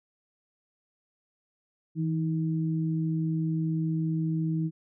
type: tone pair together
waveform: sine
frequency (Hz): 161.86 / 316.7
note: E3 / D#4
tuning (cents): -31 / +31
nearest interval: octave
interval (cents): 1162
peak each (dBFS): -26 / -32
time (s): 1.95-4.71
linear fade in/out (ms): 50
effects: none